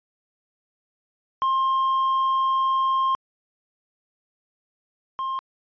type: tone pair in turn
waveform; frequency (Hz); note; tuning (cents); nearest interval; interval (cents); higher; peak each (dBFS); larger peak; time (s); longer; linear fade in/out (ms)
triangle; 1061 / 1061; C6 / C6; +24 / +24; unison; 0; neither; -17 / -23; first; 1.42-3.15 / 5.19-5.39; first; 0
effects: resampled to 11025 Hz